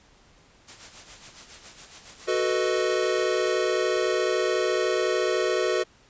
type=noise with tremolo; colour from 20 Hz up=white; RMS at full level=-42 dBFS; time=0.67-3.58 s; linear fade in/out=20 ms; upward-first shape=sine; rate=7.2 Hz; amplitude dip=60%
type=chord; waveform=square; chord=B dominant seventh; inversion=second; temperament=equal; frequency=370 / 440 / 493.9 / 622.3 Hz; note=F#4 / A4 / B4 / D#5; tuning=0 / 0 / 0 / 0 cents; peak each=-27 / -29 / -29 / -30 dBFS; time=2.27-5.84 s; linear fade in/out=20 ms
effects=pink hiss -57 dBFS RMS until 6.09 s + resampled to 16000 Hz